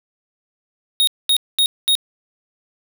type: tone bursts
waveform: square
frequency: 3738 Hz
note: A#7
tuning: 4 cents sharp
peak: -13 dBFS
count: 4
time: 1-1.952 s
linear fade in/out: 0 ms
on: 73 ms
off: 220 ms
effects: none